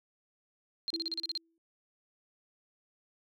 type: tone bursts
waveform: sine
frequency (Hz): 4186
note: C8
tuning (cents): 0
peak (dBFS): -31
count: 9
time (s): 0.88-1.375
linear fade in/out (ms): 0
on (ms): 23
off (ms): 36
type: tone with exponential decay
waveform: sine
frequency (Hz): 329.6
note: E4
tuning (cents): 0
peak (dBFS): -36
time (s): 0.93-1.58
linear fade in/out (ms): 1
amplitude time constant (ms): 140
effects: none